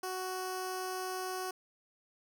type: tone with notch filter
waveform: 10% pulse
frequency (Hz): 371.5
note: F#4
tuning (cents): +7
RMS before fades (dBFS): -38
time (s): 0.03-1.51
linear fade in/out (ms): 5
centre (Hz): 2100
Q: 1.1
effects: none